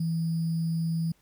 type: tone with sample-and-hold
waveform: sine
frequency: 164.2 Hz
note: E3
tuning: 6 cents flat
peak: -25 dBFS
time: 0-1.12 s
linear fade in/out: 5 ms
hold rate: 4900 Hz
effects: pink hiss -66 dBFS RMS until 1.21 s